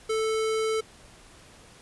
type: tone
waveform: square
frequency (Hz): 440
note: A4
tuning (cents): 0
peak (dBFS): -25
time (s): 0.09-0.81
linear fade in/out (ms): 10
effects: pink hiss -52 dBFS RMS until 1.81 s + resampled to 24000 Hz